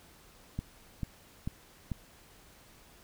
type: click train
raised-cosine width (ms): 5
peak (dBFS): -21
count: 4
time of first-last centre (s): 0.59-1.917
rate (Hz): 2.26
effects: pink hiss -58 dBFS RMS until 3.03 s